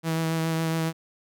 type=tone with vibrato; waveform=sawtooth; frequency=162.4 Hz; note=E3; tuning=26 cents flat; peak=-20 dBFS; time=0.03-0.93 s; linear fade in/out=50 ms; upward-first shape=triangle; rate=7.2 Hz; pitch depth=18 cents each way; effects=none